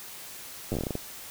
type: slowing click train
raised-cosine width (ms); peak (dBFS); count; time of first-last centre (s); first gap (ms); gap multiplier
2; -17; 11; 0.72-0.954; 9; 1.2
effects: white hiss -43 dBFS RMS until 1.3 s